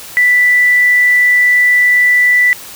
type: tone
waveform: sine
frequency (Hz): 1975.5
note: B6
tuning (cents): 0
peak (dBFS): -6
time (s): 0.17-2.53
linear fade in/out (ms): 0
effects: white hiss -31 dBFS RMS until 2.75 s